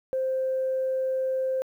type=tone; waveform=sine; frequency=523.3 Hz; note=C5; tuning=in tune; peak=-23 dBFS; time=0.13-1.62 s; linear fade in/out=0 ms; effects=tanh soft clip ceiling -19 dBFS + 10-bit